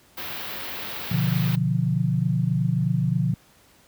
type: band-stop noise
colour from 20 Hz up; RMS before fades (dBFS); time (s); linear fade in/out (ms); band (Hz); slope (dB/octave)
white; -33; 0.17-1.56; 10; 4100 to 16000; 24
type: chord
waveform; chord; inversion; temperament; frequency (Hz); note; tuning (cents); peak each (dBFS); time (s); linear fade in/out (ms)
sine; B diminished; none; equal; 123.47 / 146.83 / 174.61; B2 / D3 / F3; 0 / 0 / 0; -24; 1.11-3.34; 5
effects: pink hiss -56 dBFS RMS until 3.87 s + high-pass 60 Hz 12 dB/octave